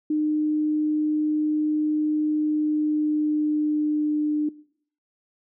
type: tone with pitch glide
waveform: sine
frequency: 304.5 to 300.5 Hz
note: D#4 to D4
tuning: -37 to +40 cents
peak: -20 dBFS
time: 0.1-4.49 s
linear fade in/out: 5 ms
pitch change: -23 cents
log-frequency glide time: 2.27-4.35 s
effects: noise-tail reverb RT60 0.6 s tail -21 dB re dry